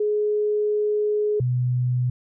sine tone pair in turn, 420.2 / 124.63 Hz, G#4 / B2, +20 / +16 cents, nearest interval octave + major sixth, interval 2104 cents, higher first, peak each -19 dBFS, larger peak neither, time 0-1.4 / 1.4-2.1 s, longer first, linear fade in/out 5 ms, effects none

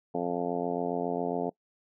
harmonic tone, 87.31 Hz, F2, in tune, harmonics 2 / 3 / 4 / 5 / 6 / 7 / 8 / 9 / 10, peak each -38 / -35 / -38 / -33 / -39 / -39 / -35 / -43 / -43 dBFS, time 0.14-1.5 s, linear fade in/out 10 ms, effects noise-tail reverb RT60 0.1 s tail -22 dB re dry

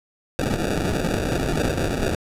white noise with sample-and-hold, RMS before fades -23 dBFS, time 0.39-2.15 s, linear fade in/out 0 ms, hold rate 1050 Hz, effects low-pass 12000 Hz 12 dB/octave

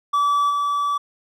triangle tone with level steps, 1152 Hz, D6, 34 cents flat, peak -14 / -17 dBFS, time 0.13-0.98 s, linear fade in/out 10 ms, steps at 0.49 s, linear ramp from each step 20 ms, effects none

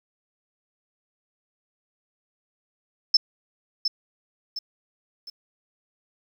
sine tone with echo, 5274 Hz, E8, in tune, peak -12 dBFS, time 3.14-3.17 s, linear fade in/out 5 ms, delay 710 ms, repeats 3, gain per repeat -8 dB, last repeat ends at 5.3 s, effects 9-bit

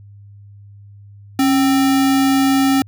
sine tone with sample-and-hold, 272.4 Hz, C#4, 30 cents flat, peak -11 dBFS, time 1.39-2.82 s, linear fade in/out 2 ms, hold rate 1050 Hz, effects added 101 Hz sine -38 dBFS peak until 2.87 s

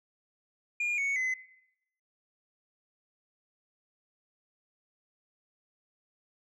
sine tone with pitch steps, 2421 / 2220 / 2036 Hz, D#7 / C#7 / C7, -48 / +2 / -48 cents, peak -25 dBFS, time 0.8-1.34 s, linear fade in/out 5 ms, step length 180 ms, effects noise-tail reverb RT60 0.8 s tail -20 dB re dry + tanh soft clip ceiling -27 dBFS

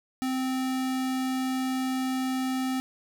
square tone, 259.9 Hz, C4, 11 cents flat, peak -27 dBFS, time 0.22-2.8 s, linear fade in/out 0 ms, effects none

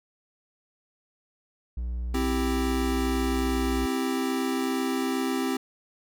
triangle tone, 60 Hz, B1, 49 cents flat, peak -26 dBFS, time 1.77-3.86 s, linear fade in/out 5 ms
square chord, C major, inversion none, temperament equal, 261.6 / 329.6 / 392 Hz, C4 / E4 / G4, 0 / 0 / 0 cents, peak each -28 / -33 / -32 dBFS, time 2.14-5.57 s, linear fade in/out 5 ms
effects none

